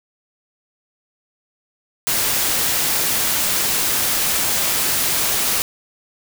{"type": "noise", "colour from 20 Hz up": "white", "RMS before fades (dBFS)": -19, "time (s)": [2.07, 5.62], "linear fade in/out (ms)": 0, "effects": []}